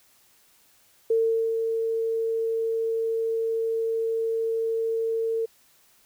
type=tone with ADSR envelope; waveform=sine; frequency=452.2 Hz; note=A4; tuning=47 cents sharp; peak=-18 dBFS; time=1.1-5.46 s; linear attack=6 ms; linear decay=410 ms; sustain=-5 dB; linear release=12 ms; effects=white hiss -60 dBFS RMS until 6.05 s